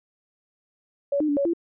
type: tone with pitch steps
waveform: sine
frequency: 565 / 304.3 / 288.3 / 560 / 338.5 Hz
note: C#5 / D#4 / D4 / C#5 / E4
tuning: +33 / -38 / -32 / +18 / +46 cents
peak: -20 dBFS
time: 1.12-1.535 s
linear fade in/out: 5 ms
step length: 83 ms
effects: none